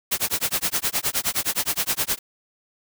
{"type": "noise with tremolo", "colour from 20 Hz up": "white", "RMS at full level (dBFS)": -21, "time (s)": [0.11, 2.19], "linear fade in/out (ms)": 10, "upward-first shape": "sine", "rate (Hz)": 9.6, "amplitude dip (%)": 100, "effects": []}